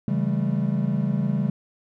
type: chord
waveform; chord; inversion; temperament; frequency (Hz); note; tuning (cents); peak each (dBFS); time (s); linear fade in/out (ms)
triangle; A dominant seventh; first; equal with one note detuned; 138.59 / 164.81 / 196 / 215.7; C#3 / E3 / G3 / A3; 0 / 0 / 0 / -34; -24 / -26 / -23 / -26; 0.08-1.5; 2
effects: none